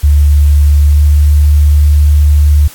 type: tone with pitch glide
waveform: sine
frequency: 72.9 to 73.79 Hz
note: D2 to D2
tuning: -12 to +9 cents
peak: -3 dBFS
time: 0.03-2.68 s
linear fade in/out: 10 ms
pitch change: +21 cents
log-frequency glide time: 0.85-1.01 s
effects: white hiss -33 dBFS RMS until 2.74 s + AAC 64 kbps